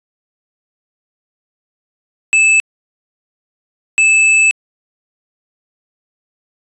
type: tone bursts at uneven times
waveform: square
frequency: 2622 Hz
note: E7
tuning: 10 cents flat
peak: -8 dBFS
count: 2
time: 2.33-2.6 / 3.98-4.51 s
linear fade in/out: 0 ms
effects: resampled to 22050 Hz